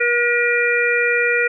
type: harmonic tone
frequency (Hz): 479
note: A#4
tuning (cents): +47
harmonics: 1 / 3 / 4 / 5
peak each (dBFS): -20 / -20 / -20 / -20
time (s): 0-1.48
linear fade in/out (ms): 10
effects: none